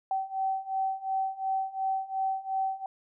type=beating tone pair; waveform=sine; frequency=767 / 769.8 Hz; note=G5 / G5; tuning=-38 / -32 cents; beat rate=2.8 Hz; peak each=-32 / -30 dBFS; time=0.11-2.86 s; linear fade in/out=2 ms; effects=none